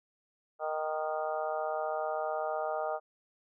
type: harmonic tone with a mistuned harmonic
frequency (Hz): 155.6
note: D#3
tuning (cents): 0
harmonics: 3 / 4 / 5 / 6 / 7 / 8 / 9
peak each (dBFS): -40 / -34 / -36 / -44 / -51 / -40 / -46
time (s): 0.59-3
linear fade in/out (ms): 50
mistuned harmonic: 8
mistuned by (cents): -17
effects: none